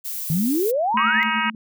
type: noise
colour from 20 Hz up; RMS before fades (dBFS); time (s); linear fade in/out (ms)
violet; -29; 0.04-0.72; 20
type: exponential sweep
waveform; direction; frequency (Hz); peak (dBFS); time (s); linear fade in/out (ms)
sine; up; 151.1 to 2120; -18; 0.3-1.23; 0
type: tone with tremolo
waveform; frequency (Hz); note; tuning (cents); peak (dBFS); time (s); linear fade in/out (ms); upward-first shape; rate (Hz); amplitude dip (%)
sine; 220; A3; 0; -24; 0.94-1.55; 2; sine; 9.8; 80
type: harmonic tone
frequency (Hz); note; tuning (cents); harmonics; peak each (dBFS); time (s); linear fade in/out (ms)
316.8; D#4; +31; 3 / 4 / 5 / 6 / 7 / 8 / 9; -25 / -26 / -27 / -28 / -28 / -29 / -30; 0.97-1.5; 2
effects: none